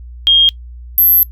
sine tone pair in turn, 3233 / 12238 Hz, G#7 / G9, -47 / -43 cents, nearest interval octave + major seventh, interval 2304 cents, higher second, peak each -5 dBFS, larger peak neither, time 0.27-0.49 / 0.98-1.23 s, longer second, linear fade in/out 0 ms, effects noise-tail reverb RT60 0.1 s tail -22 dB re dry + added 60 Hz sine -29 dBFS peak until 1.31 s

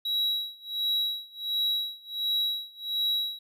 triangle tone with tremolo, 3877 Hz, B7, 33 cents flat, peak -22 dBFS, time 0.05-3.39 s, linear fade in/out 5 ms, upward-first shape sine, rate 1.4 Hz, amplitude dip 95%, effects none

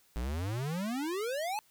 square exponential sweep, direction up, 54.5 to 880 Hz, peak -33 dBFS, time 0.16-1.59 s, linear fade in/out 0 ms, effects white hiss -66 dBFS RMS until 1.7 s

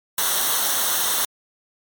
white noise with comb filter, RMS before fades -21 dBFS, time 0.18-1.25 s, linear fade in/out 2 ms, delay 0.41 ms, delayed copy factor -0.75, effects MP3 96 kbps

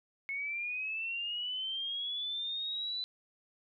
sine linear sweep, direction up, 2185 to 4007 Hz, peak -34 dBFS, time 0.29-3.04 s, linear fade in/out 0 ms, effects none

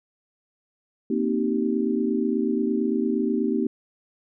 sine chord, C minor seventh, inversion third, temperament equal with one note detuned, 233.1 / 261.6 / 311.1 / 387.5 Hz, Bb3 / C4 / Eb4 / G4, 0 / 0 / 0 / -20 cents, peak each -25 / -27 / -27 / -27 dBFS, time 1.1-3.67 s, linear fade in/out 5 ms, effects none

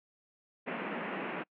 pink band-pass noise, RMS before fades -38 dBFS, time 0.66-1.44 s, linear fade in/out 20 ms, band 180 to 2700 Hz, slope 48 dB/octave, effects noise-tail reverb RT60 0.1 s tail -26 dB re dry

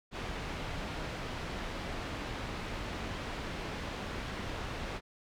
pink low-pass noise, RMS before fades -39 dBFS, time 0.11-5.01 s, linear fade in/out 50 ms, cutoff 3500 Hz, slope 12 dB/octave, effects none

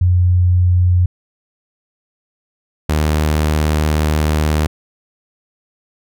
sine / sawtooth tone pair in turn, 89.6 / 76.57 Hz, F2 / D#2, +45 / -27 cents, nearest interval minor third, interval 272 cents, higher first, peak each -9 dBFS, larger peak neither, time 0.01-1.06 / 2.89-4.67 s, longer second, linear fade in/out 5 ms, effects none

